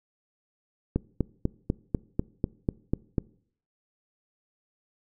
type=click train; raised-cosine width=3 ms; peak=-11 dBFS; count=10; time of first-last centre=0.96-3.182 s; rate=4.05 Hz; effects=noise-tail reverb RT60 0.6 s tail -23 dB re dry